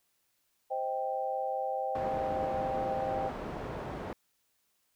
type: chord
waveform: sine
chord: C minor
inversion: none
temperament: just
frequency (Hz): 523.3 / 627.9 / 784.9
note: C5 / Eb5 / G5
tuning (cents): 0 / +16 / +2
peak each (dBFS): -35 / -38 / -33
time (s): 0.7-3.3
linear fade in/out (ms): 20
type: low-pass noise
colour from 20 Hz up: white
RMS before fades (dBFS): -39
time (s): 1.95-4.13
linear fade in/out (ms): 2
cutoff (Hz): 730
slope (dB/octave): 12
effects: white hiss -75 dBFS RMS until 4.95 s